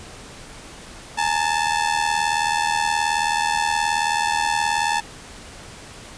sawtooth ring-modulated tone, 877 Hz, A5, 6 cents flat, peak -12 dBFS, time 1.17-5.01 s, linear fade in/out 20 ms, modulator 39.4 Hz, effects pink hiss -40 dBFS RMS until 6.17 s + resampled to 22050 Hz

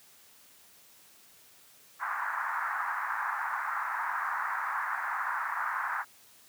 pink band-pass noise, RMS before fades -33 dBFS, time 1.99-6.05 s, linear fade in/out 50 ms, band 880 to 1800 Hz, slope 48 dB/octave, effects white hiss -58 dBFS RMS until 6.48 s + high-pass 80 Hz 12 dB/octave

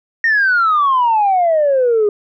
sine exponential sweep, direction down, 1864.7 to 405.9 Hz, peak -9 dBFS, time 0.24-2.09 s, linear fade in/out 2 ms, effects tanh soft clip ceiling -7 dBFS

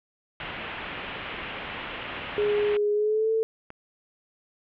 white low-pass noise, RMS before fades -36 dBFS, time 0.4-2.77 s, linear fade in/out 2 ms, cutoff 3100 Hz, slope 48 dB/octave
sine tone with pitch glide, 415.3 to 445.1 Hz, G#4 to A4, 0 to +20 cents, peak -21 dBFS, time 2.38-3.43 s, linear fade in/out 0 ms, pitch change +120 cents, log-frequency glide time 2.93-3.31 s
click, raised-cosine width 0.5 ms, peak -26 dBFS, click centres 3.704 s
effects none

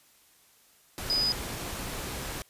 sine tone in noise, 4978 Hz, D#8, in tune, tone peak -24 dBFS, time 1.1-1.32 s, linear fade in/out 0 ms, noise pink, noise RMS -36 dBFS, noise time 0.98-2.42 s, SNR +9 dB, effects white hiss -61 dBFS RMS until 2.49 s + resampled to 32000 Hz

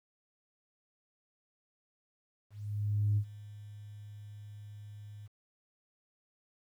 sine tone with ADSR envelope, 103.83 Hz, G#2, in tune, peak -24 dBFS, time 2.5-5.28 s, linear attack 670 ms, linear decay 74 ms, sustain -21 dB, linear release 19 ms, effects tanh soft clip ceiling -21 dBFS + 11-bit

